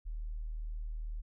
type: tone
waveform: sine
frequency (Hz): 38.89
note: D#1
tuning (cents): 0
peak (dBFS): -36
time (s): 0.05-1.22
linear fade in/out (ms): 20
effects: none